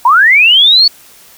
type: linear sweep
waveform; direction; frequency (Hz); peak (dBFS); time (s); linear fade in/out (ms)
sine; up; 905 to 4500; -3; 0.05-0.88; 5
effects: white hiss -40 dBFS RMS until 1.37 s